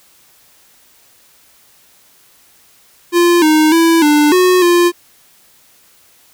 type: tone with pitch steps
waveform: square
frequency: 347 / 309.7 / 331.1 / 296.9 / 365.2 / 349 Hz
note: F4 / D#4 / E4 / D4 / F#4 / F4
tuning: -11 / -8 / +8 / +19 / -23 / -1 cents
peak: -8 dBFS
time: 3.12-4.92 s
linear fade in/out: 50 ms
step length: 300 ms
effects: white hiss -49 dBFS RMS until 6.33 s